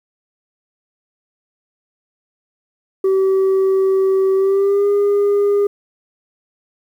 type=tone with pitch glide; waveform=sine; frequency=383.7 to 406 Hz; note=G4 to G#4; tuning=-37 to -39 cents; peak=-9 dBFS; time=3.04-5.67 s; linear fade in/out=5 ms; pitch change=+98 cents; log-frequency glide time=4.35-4.87 s; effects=tanh soft clip ceiling -11 dBFS + 8-bit